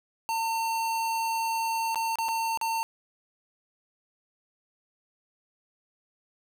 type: tone with dropouts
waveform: square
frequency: 905 Hz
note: A5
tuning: 48 cents sharp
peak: -27 dBFS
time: 0.29-2.83 s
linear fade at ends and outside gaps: 0 ms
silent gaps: 1.946-1.957 / 2.156-2.186 / 2.284-2.288 / 2.574-2.613 s
effects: none